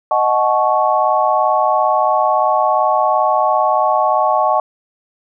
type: chord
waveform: sine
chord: D# half-diminished seventh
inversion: none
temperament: equal with one note detuned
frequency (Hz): 622.3 / 740 / 862.9 / 1108.7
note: D#5 / F#5 / A5 / C#6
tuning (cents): 0 / 0 / -34 / 0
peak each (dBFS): -17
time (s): 0.11-4.6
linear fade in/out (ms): 2
effects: none